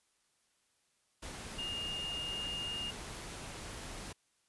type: tone in noise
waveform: sine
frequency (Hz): 2833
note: F7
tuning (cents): +24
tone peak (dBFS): -37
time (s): 1.58-2.91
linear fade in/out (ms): 10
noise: pink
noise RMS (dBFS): -45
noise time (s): 1.22-4.13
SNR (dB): +5
effects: white hiss -75 dBFS RMS until 4.48 s + resampled to 24000 Hz